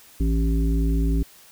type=harmonic tone with a mistuned harmonic; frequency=54.9 Hz; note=A1; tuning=3 cents flat; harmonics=1 / 3 / 5 / 7; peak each=-19 / -27 / -27 / -35 dBFS; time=0.2-1.23 s; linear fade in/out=5 ms; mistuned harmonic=7; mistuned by=+27 cents; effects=white hiss -50 dBFS RMS until 1.51 s